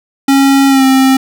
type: tone with pitch glide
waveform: square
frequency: 273.8 to 264.9 Hz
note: C#4 to C4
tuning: -21 to +22 cents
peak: -6 dBFS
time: 0.28-1.17 s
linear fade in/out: 5 ms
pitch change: -57 cents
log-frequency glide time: 0.68-0.84 s
effects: none